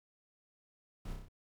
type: noise with echo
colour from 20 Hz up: brown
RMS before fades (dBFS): -42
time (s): 1.05-1.13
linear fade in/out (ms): 5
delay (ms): 31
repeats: 5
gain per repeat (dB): -3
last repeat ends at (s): 1.285
effects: none